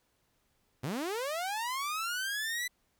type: linear sweep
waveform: sawtooth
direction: up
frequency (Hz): 111.6 to 2003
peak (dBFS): -29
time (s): 0.83-2.68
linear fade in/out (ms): 10
effects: pink hiss -74 dBFS RMS until 2.99 s